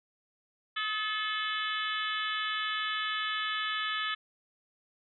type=harmonic tone with a mistuned harmonic; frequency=432.6 Hz; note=A4; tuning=29 cents flat; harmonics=3 / 4 / 5 / 6 / 7 / 8 / 9; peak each=-35 / -35 / -41 / -44 / -38 / -38 / -46 dBFS; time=0.76-4.15 s; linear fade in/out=10 ms; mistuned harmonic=3; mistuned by=-31 cents; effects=none